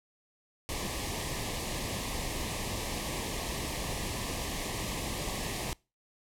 pink band-stop noise, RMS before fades -35 dBFS, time 0.69-5.73 s, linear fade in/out 0 ms, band 1200 to 1700 Hz, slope 96 dB/octave, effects noise-tail reverb RT60 0.3 s tail -25 dB re dry + low-pass 12000 Hz 12 dB/octave

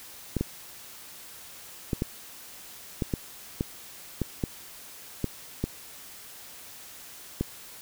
clicks, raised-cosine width 3 ms, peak -13 dBFS, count 12, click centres 0.367 / 0.41 / 1.932 / 2.021 / 3.022 / 3.138 / 3.609 / 4.217 / 4.438 / 5.243 / 5.64 / 7.41 s, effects white hiss -46 dBFS RMS until 7.81 s

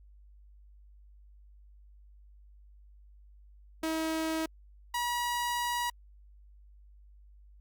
sawtooth tone pair in turn, 320.1 / 963.4 Hz, D#4 / B5, +49 / -43 cents, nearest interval octave + perfect fifth, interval 1908 cents, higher second, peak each -26 dBFS, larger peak neither, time 3.83-4.46 / 4.94-5.9 s, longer second, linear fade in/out 5 ms, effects added 50 Hz sine -53 dBFS peak until 7.6 s + Opus 48 kbps

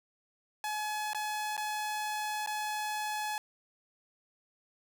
sawtooth tone with dropouts, 849 Hz, G#5, 38 cents sharp, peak -29 dBFS, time 0.64-3.38 s, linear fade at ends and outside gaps 1 ms, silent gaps 1.133-1.147 / 1.567-1.577 / 2.462-2.473 s, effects none

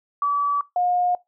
sine tone pair in turn, 1148 / 715.9 Hz, D6 / F5, -40 / +43 cents, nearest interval minor sixth, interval 817 cents, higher first, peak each -18 dBFS, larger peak neither, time 0.22-0.61 / 0.76-1.15 s, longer neither, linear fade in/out 2 ms, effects noise-tail reverb RT60 0.2 s tail -22 dB re dry

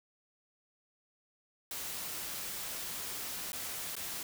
white noise with dropouts, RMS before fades -40 dBFS, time 1.71-4.23 s, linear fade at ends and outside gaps 2 ms, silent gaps 3.52-3.53 / 3.954-3.965 s, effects none

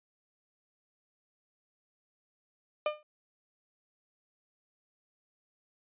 35% pulse tone with exponential decay, 603 Hz, D5, 46 cents sharp, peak -23 dBFS, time 2.86-3.03 s, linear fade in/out 2 ms, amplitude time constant 36 ms, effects resampled to 8000 Hz

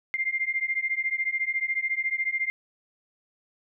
sine beating tone pair, 2097 / 2111 Hz, C7 / C7, +3 / +15 cents, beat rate 14 Hz, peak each -28 / -28 dBFS, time 0.14-2.5 s, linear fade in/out 0 ms, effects none

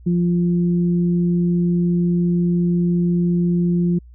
sine tone pair together, 174.3 / 348.6 Hz, F3 / F4, -3 / -3 cents, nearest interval octave, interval 1200 cents, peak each -15 / -25 dBFS, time 0.06-3.99 s, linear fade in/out 10 ms, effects added 60 Hz sine -40 dBFS peak until 4.14 s

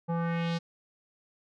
square tone with low-pass filter sweep, 168.2 Hz, E3, 35 cents sharp, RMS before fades -30 dBFS, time 0.08-0.59 s, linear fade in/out 20 ms, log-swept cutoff 820 to 5000 Hz, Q 1.9, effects none

